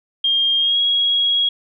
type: tone with pitch glide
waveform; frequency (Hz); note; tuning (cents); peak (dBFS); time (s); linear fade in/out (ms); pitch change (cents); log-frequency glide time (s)
sine; 3216 to 3308; G7 to G#7; +44 to -8; -14; 0.24-1.49; 5; +48; 0.58-0.79
effects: none